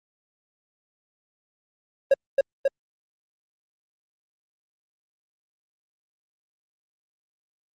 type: tone with echo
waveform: triangle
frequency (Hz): 547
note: C#5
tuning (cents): -23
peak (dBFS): -11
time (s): 2.11-2.14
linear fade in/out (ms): 5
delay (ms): 270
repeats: 2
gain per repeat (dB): -2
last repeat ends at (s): 2.68
effects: Opus 32 kbps